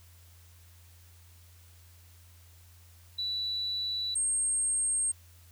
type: tone pair in turn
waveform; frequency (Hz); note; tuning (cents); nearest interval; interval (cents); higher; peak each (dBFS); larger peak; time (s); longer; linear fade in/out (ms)
sine; 3951 / 8516; B7 / C9; 0 / +30; octave + minor second; 1330; second; -30 / -26; second; 3.18-4.15 / 4.15-5.12; neither; 10
effects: added 86 Hz sine -54 dBFS peak until 5.51 s + white hiss -61 dBFS RMS until 5.51 s